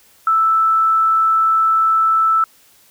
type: tone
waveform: sine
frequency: 1318.5 Hz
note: E6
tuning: in tune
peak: -11 dBFS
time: 0.27-2.44 s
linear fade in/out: 2 ms
effects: white hiss -51 dBFS RMS until 2.9 s